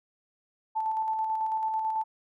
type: tone with tremolo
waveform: sine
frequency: 879 Hz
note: A5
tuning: 2 cents flat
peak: -25 dBFS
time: 0.75-2.04 s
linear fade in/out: 20 ms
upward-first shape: square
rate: 9.1 Hz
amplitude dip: 30%
effects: none